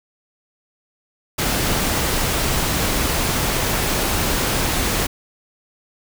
pink noise, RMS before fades -20 dBFS, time 1.38-5.07 s, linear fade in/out 10 ms, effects none

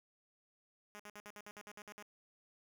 5% pulse tone bursts, 207.7 Hz, G#3, in tune, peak -38 dBFS, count 11, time 0.95-2.025 s, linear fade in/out 0 ms, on 45 ms, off 58 ms, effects none

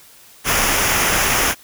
pink noise with comb filter, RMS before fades -17 dBFS, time 0.44-1.55 s, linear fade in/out 50 ms, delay 0.24 ms, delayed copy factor -0.6, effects white hiss -46 dBFS RMS until 1.63 s

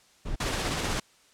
brown noise, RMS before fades -30 dBFS, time 0.25-0.36 s, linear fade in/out 10 ms
pink noise with tremolo, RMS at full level -28 dBFS, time 0.4-1 s, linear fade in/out 5 ms, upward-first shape sine, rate 16 Hz, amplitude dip 30%
effects white hiss -60 dBFS RMS until 1.33 s + low-pass 8000 Hz 12 dB/octave

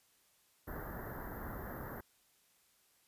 pink band-stop noise, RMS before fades -44 dBFS, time 0.67-2.01 s, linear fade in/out 10 ms, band 1900 to 12000 Hz, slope 96 dB/octave, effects white hiss -71 dBFS RMS until 3.07 s + resampled to 32000 Hz

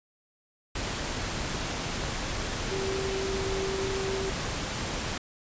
sine tone in noise, 386.4 Hz, G4, 25 cents flat, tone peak -30 dBFS, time 2.71-4.3 s, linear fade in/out 5 ms, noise pink, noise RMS -32 dBFS, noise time 0.75-5.18 s, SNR -1 dB, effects resampled to 16000 Hz

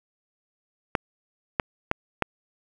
clicks, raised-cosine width 0.5 ms, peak -6 dBFS, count 4, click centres 0.952 / 1.598 / 1.914 / 2.223 s, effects 7-bit

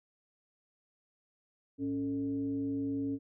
sine tone with frequency modulation, 277.2 Hz, C#4, in tune, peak -31 dBFS, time 1.78-3.19 s, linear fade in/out 50 ms, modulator 168 Hz, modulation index 0.49, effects none

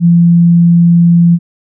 sine tone, 171 Hz, F3, 36 cents flat, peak -3 dBFS, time 0-1.39 s, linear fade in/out 50 ms, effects none

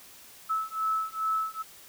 sine beating tone pair, 1302 / 1304.4 Hz, E6 / E6, -22 / -19 cents, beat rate 2.4 Hz, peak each -30 dBFS, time 0.49-1.63 s, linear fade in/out 20 ms, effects white hiss -51 dBFS RMS until 1.88 s

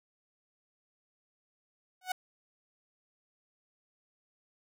sawtooth tone with exponential growth, 740 Hz, F#5, in tune, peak -24 dBFS, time 2.01-2.12 s, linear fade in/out 5 ms, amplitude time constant 22 ms, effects none

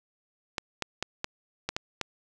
clicks, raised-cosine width 0.2 ms, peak -12 dBFS, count 7, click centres 0.582 / 0.823 / 1.026 / 1.244 / 1.69 / 1.765 / 2.013 s, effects none

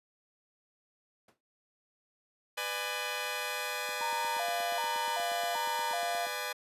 brown noise with exponential decay, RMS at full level -48 dBFS, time 1.28-1.41 s, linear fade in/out 5 ms, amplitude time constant 27 ms
10% pulse chord, G# diminished, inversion first, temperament just, 498.4 / 598 / 830.6 Hz, B4 / D5 / G#5, +16 / +31 / 0 cents, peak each -30 dBFS, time 2.57-6.53 s, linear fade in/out 10 ms
click train, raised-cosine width 3 ms, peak -35 dBFS, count 21, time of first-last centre 3.89-6.268 s, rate 8.41 Hz
sine tone with vibrato, 801 Hz, G5, 37 cents sharp, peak -32 dBFS, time 4.01-6.26 s, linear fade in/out 5 ms, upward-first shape square, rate 1.3 Hz, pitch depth 250 cents each way
effects high-pass 300 Hz 12 dB/octave + resampled to 32000 Hz

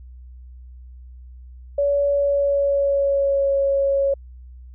sine tone with pitch glide, 568 to 552.5 Hz, C#5 to C#5, +42 to -6 cents, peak -16 dBFS, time 1.78-4.14 s, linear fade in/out 5 ms, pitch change -48 cents, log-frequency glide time 2.06-3.53 s, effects added 62 Hz sine -38 dBFS peak until 4.74 s

